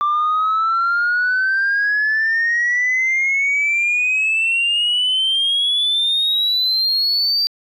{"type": "exponential sweep", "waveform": "sine", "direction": "up", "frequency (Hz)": [1174.7, 4699], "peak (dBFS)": -13, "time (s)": [0.01, 7.47], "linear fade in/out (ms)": 0, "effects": ["tanh soft clip ceiling -12 dBFS"]}